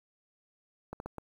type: clicks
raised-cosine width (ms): 1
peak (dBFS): -25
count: 4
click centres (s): 0.93 / 1.001 / 1.06 / 1.183
effects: 9-bit